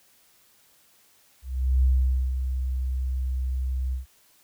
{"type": "tone with ADSR envelope", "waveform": "sine", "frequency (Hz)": 64.4, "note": "C2", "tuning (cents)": -27, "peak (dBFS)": -16, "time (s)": [1.42, 4.06], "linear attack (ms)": 410, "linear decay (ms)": 490, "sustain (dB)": -8, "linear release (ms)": 130, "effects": ["white hiss -60 dBFS RMS until 4.43 s"]}